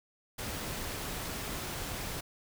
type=noise; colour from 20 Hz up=pink; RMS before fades=-38 dBFS; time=0.38-2.21 s; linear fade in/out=10 ms; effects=none